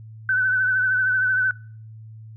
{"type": "tone with vibrato", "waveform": "sine", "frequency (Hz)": 1513, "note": "F#6", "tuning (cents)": 38, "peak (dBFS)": -17, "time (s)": [0.29, 1.51], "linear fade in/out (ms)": 2, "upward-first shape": "triangle", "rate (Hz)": 13, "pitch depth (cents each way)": 46, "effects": ["noise-tail reverb RT60 0.5 s tail -24 dB re dry", "added 110 Hz sine -38 dBFS peak until 2.36 s"]}